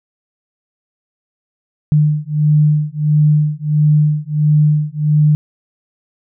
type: beating tone pair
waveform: sine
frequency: 150 / 151.5 Hz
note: D3 / D#3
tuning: +37 / -46 cents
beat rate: 1.5 Hz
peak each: -13 dBFS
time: 1.92-5.35 s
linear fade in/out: 0 ms
effects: none